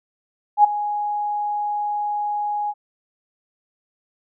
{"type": "tone with ADSR envelope", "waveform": "sine", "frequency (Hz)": 830.6, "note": "G#5", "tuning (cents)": 0, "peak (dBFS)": -6, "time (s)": [0.57, 2.74], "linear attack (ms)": 72, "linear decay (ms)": 9, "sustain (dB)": -15, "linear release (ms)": 46, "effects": []}